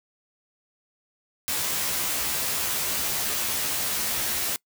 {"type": "noise with comb filter", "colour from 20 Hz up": "white", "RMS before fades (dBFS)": -27, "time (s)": [1.48, 4.56], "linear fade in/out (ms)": 0, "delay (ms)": 14, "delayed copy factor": 0.95, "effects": ["noise-tail reverb RT60 0.1 s tail -24 dB re dry"]}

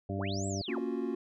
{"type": "harmonic tone", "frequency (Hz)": 98, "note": "G2", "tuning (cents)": 0, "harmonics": [1, 2, 3, 4, 6, 7], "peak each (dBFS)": [-35, -38, -40, -41, -43, -43], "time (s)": [0.09, 0.62], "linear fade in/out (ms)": 5}
{"type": "linear two-way sweep", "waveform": "sine", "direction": "up then down", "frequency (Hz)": [107.1, 8020, 107.1], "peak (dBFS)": -39, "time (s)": [0.18, 0.8], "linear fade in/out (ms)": 10, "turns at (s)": 0.47}
{"type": "chord", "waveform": "triangle", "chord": "Gb major seventh", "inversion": "first", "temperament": "equal with one note detuned", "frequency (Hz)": [233.1, 277.2, 350.6, 370], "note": ["Bb3", "Db4", "F4", "Gb4"], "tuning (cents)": [0, 0, 7, 0], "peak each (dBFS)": -35, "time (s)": [0.68, 1.15], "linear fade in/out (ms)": 5}
{"effects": []}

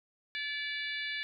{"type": "harmonic tone with a mistuned harmonic", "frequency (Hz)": 577, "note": "D5", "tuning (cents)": -31, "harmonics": [3, 4, 5, 6, 7, 8], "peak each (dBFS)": [-38, -39, -45, -41, -45, -52], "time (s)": [0.35, 1.23], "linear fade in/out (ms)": 0, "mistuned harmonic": 6, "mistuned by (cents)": 24, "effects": []}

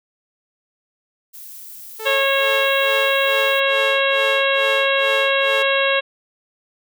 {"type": "noise", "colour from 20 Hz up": "violet", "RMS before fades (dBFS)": -37, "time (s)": [1.33, 3.61], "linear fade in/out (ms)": 20}
{"type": "tone with tremolo", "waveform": "sawtooth", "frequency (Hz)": 440, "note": "A4", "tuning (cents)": 0, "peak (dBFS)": -22, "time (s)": [1.99, 5.63], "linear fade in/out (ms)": 10, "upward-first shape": "sine", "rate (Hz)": 2.3, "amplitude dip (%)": 100}
{"type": "harmonic tone", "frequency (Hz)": 547, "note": "C#5", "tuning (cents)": -23, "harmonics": [1, 2, 3, 4, 5, 6, 7], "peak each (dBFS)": [-19, -24, -22, -25, -22, -26, -27], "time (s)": [2.05, 6.01], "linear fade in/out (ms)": 20}
{"effects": []}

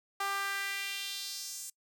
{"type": "tone with high-pass filter sweep", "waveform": "sawtooth", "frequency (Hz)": 395.6, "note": "G4", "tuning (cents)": 16, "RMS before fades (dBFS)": -37, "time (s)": [0.2, 1.7], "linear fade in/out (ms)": 5, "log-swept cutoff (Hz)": [980, 7800], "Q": 2.2, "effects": ["noise-tail reverb RT60 0.1 s tail -24 dB re dry"]}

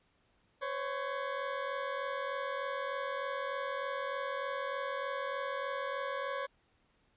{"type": "tone pair together", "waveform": "20% pulse", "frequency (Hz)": [511.1, 554.4], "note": ["C5", "C#5"], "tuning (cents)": [-41, 0], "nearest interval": "minor second", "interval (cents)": 141, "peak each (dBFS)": [-35, -31], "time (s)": [0.61, 6.47], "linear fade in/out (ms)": 20, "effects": ["pink hiss -72 dBFS RMS until 7.16 s", "resampled to 8000 Hz"]}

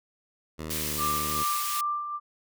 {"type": "tone with pitch glide", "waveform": "10% pulse", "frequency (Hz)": [78.6, 75.7], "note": ["D#2", "D#2"], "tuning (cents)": [18, -47], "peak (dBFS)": -26, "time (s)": [0.58, 1.44], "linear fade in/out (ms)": 20, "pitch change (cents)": -65, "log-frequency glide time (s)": [0.77, 0.85]}
{"type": "high-pass noise", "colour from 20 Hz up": "white", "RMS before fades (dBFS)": -32, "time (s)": [0.7, 1.81], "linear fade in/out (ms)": 5, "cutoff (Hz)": 1700, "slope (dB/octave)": 24}
{"type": "tone with tremolo", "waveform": "sine", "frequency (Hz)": 1183, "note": "D6", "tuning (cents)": 12, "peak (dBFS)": -25, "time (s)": [0.97, 2.2], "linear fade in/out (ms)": 50, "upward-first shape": "sine", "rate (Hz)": 2.5, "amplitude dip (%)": 55}
{"effects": []}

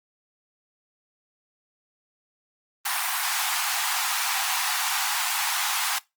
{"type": "high-pass noise", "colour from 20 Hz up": "pink", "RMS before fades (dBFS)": -26, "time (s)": [2.85, 5.99], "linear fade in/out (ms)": 10, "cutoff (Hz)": 740, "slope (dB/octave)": 96, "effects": ["noise-tail reverb RT60 0.2 s tail -21 dB re dry", "Opus 32 kbps"]}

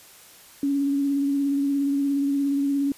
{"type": "tone with vibrato", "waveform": "sine", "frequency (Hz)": 280, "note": "C#4", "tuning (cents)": 18, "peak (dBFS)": -20, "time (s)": [0.63, 2.92], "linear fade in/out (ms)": 2, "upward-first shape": "sine", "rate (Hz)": 17, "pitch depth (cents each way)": 23, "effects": ["white hiss -49 dBFS RMS until 2.97 s", "resampled to 32000 Hz"]}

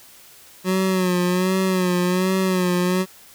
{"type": "tone with vibrato", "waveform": "25% pulse", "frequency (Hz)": 183.7, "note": "F#3", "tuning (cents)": -12, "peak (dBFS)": -14, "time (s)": [0.64, 3.06], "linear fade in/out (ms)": 50, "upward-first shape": "sine", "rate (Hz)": 1.3, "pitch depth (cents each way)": 54, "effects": ["white hiss -47 dBFS RMS until 3.34 s"]}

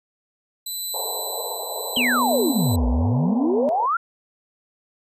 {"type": "tone with tremolo", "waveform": "5% pulse", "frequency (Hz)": 4004, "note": "B7", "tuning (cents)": 23, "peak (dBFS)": -18, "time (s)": [0.66, 2.76], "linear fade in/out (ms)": 5, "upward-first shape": "triangle", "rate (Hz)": 0.75, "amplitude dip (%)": 45}
{"type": "band-pass noise", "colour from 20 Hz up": "pink", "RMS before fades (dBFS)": -32, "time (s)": [0.94, 3.86], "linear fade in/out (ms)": 2, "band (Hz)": [410, 1000], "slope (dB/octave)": 96}
{"type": "exponential two-way sweep", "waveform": "sine", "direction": "down then up", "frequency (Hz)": [3253, 55, 1428], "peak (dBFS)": -18, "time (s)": [1.96, 3.97], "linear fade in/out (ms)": 5, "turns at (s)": 2.87}
{"type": "tone", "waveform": "sine", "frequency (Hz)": 245.8, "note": "B3", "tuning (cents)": -8, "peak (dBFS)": -23, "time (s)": [1.97, 3.69], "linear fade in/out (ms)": 0}
{"effects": ["resampled to 32000 Hz"]}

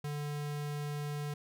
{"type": "tone", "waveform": "square", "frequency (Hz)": 146.83, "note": "D3", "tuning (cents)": 0, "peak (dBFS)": -36, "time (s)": [0.04, 1.34], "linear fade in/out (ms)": 5, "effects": []}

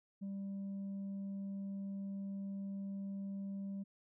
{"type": "tone", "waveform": "sine", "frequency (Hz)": 196.7, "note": "G3", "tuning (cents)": 6, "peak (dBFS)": -37, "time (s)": [0.21, 3.84], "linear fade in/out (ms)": 20, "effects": ["tanh soft clip ceiling -39 dBFS"]}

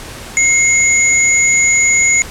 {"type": "tone pair together", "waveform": "sine", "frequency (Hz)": [2149, 6830], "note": ["C7", "G#8"], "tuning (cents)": [46, 48], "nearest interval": "octave + minor sixth", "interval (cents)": 2002, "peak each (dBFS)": -11, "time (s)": [0.37, 2.22], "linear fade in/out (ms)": 0, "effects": ["pink hiss -30 dBFS RMS until 2.3 s", "low-pass 11000 Hz 12 dB/octave"]}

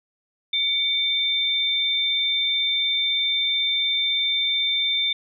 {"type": "tone pair together", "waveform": "sine", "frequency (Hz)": [2258, 3577], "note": ["C#7", "A7"], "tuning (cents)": [31, 28], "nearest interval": "minor sixth", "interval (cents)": 797, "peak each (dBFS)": [-28, -20], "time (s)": [0.53, 5.13], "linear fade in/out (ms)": 5, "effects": []}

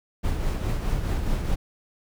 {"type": "noise with tremolo", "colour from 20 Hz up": "brown", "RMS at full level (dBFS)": -23, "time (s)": [0.23, 1.56], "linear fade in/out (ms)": 20, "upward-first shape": "triangle", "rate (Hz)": 4.8, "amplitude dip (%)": 50, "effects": []}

